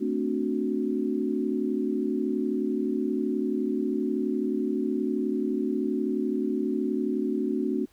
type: chord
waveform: sine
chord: D dominant seventh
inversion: second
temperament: equal with one note detuned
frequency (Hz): 222.7 / 261.6 / 293.7 / 370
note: A3 / C4 / D4 / F#4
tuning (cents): +21 / 0 / 0 / 0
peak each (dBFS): -30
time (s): 0-7.86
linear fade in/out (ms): 20
effects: pink hiss -63 dBFS RMS until 7.92 s